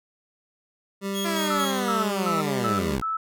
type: tone with pitch glide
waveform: 25% pulse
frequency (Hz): 196.9 to 199.19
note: G3 to G3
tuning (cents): +8 to +28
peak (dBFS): -23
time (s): 1.01-2.99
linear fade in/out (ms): 50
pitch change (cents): +20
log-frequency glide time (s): 1.61-2.61
type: tone with tremolo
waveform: sawtooth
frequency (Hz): 3301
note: G#7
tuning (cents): -11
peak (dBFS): -26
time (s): 1.13-1.83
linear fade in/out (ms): 50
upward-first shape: square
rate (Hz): 4.3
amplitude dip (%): 55
type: linear sweep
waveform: 10% pulse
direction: down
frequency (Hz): 342.3 to 57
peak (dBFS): -18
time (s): 1.24-3.02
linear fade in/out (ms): 20
type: tone bursts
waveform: sine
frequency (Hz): 1310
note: E6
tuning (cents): -11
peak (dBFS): -24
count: 5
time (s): 1.5-3.17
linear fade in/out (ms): 5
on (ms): 150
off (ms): 230
effects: none